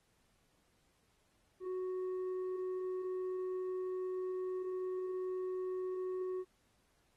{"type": "tone with tanh clipping", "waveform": "sine", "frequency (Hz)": 370, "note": "F#4", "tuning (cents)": 0, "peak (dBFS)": -37, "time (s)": [1.6, 6.45], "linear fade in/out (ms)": 50, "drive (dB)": 4, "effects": ["pink hiss -75 dBFS RMS until 7.16 s", "AAC 32 kbps"]}